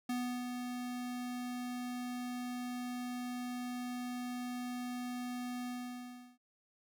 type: tone with ADSR envelope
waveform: square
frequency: 246.9 Hz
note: B3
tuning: in tune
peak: -34 dBFS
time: 0.09-6.38 s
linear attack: 6 ms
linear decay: 340 ms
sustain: -5 dB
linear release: 710 ms
effects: none